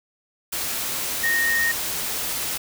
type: tone in noise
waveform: sine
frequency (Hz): 1854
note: A#6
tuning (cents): -10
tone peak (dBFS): -19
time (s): 1.23-1.72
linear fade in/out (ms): 10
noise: white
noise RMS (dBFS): -27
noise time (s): 0.52-2.58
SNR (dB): +5
effects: none